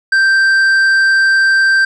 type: tone with tanh clipping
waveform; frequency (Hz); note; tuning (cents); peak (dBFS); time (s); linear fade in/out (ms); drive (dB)
sine; 1568; G6; 0; -9; 0.12-1.85; 5; 7
effects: none